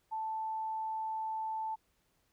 sine tone, 880 Hz, A5, in tune, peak -34 dBFS, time 0.11-1.76 s, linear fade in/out 20 ms, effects pink hiss -75 dBFS RMS until 2.32 s

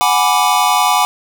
square chord, G# half-diminished seventh, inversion third, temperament equal, 740 / 830.6 / 987.8 / 1174.7 Hz, F#5 / G#5 / B5 / D6, 0 / 0 / 0 / 0 cents, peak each -17 dBFS, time 0.01-1.05 s, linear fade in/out 0 ms, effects none

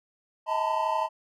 triangle tone cluster, 635 / 874 / 906 / 1011 Hz, D#5 / A5 / A#5 / B5, +35 / -12 / -50 / +40 cents, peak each -29 / -29 / -27 / -28 dBFS, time 0.46-1.09 s, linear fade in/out 50 ms, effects none

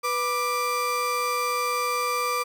35% pulse tone pair together, 491.6 / 1181 Hz, B4 / D6, -8 / +9 cents, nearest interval octave + minor third, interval 1517 cents, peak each -28 / -23 dBFS, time 0.03-2.44 s, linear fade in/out 20 ms, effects none

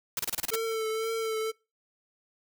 white noise bursts, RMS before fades -30 dBFS, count 8, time 0.17-0.557 s, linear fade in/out 2 ms, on 23 ms, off 29 ms
square tone with vibrato, 445.2 Hz, A4, 20 cents sharp, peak -29 dBFS, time 0.51-1.52 s, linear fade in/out 20 ms, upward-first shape triangle, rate 2 Hz, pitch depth 33 cents each way
effects noise-tail reverb RT60 0.3 s tail -25 dB re dry

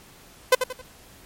sawtooth tone with echo, 509 Hz, C5, 48 cents flat, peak -8 dBFS, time 0.52-0.55 s, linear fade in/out 5 ms, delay 89 ms, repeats 3, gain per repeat -9 dB, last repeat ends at 0.817 s, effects pink hiss -50 dBFS RMS until 1.25 s + MP3 64 kbps

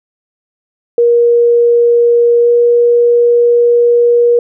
sine tone with pitch glide, 473.8 to 476.8 Hz, A#4 to A#4, +28 to +39 cents, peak -5 dBFS, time 0.98-4.39 s, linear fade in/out 2 ms, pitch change +11 cents, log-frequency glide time 2.41-2.49 s, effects none

